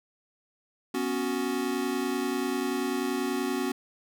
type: chord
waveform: square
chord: B suspended second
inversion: none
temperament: equal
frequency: 246.9 / 277.2 / 370 Hz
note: B3 / C#4 / F#4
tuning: 0 / 0 / 0 cents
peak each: -33 / -32 / -32 dBFS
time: 0.94-3.72 s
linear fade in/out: 5 ms
effects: none